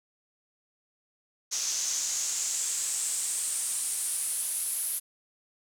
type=noise with band-pass filter sweep; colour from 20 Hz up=pink; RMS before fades=-31 dBFS; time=1.51-5 s; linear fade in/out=20 ms; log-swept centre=6100 to 11000 Hz; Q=4.4; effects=none